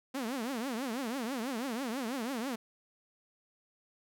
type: tone with vibrato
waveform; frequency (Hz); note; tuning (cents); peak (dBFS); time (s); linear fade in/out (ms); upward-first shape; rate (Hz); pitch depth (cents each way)
sawtooth; 247.3; B3; +3; -30; 0.14-2.56; 10; triangle; 6.1; 270
effects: none